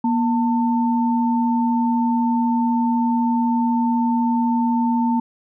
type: tone pair together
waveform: sine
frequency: 238.4 / 896 Hz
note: A#3 / A5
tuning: +39 / +31 cents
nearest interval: octave + major seventh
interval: 2292 cents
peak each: -17 / -22 dBFS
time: 0.04-5.2 s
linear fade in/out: 5 ms
effects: none